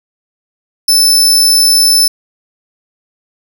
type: tone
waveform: sawtooth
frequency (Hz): 5274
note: E8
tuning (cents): 0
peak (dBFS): -3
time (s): 0.88-2.08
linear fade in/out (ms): 5
effects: none